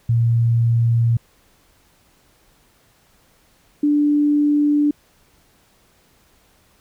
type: tone pair in turn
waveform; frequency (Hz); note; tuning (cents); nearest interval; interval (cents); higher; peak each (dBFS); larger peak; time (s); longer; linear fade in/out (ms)
sine; 116.54 / 293.7; A#2 / D4; 0 / 0; octave + major third; 1600; second; -13; neither; 0.09-1.17 / 3.83-4.91; neither; 5
effects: pink hiss -57 dBFS RMS until 6.8 s